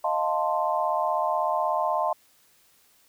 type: chord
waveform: sine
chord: F dominant seventh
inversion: third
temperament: equal with one note detuned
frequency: 622.3 / 698.5 / 885.6 / 1046.5 Hz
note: Eb5 / F5 / A5 / C6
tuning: 0 / 0 / +11 / 0 cents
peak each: -28 dBFS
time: 0.04-2.13 s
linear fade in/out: 5 ms
effects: white hiss -61 dBFS RMS until 3.08 s